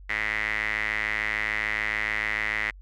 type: tone with band-pass filter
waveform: sawtooth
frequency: 106.8 Hz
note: G#2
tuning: 49 cents sharp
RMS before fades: -28 dBFS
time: 0.09-2.71 s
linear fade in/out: 10 ms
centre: 2000 Hz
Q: 8.6
effects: added 47 Hz sine -43 dBFS peak until 2.81 s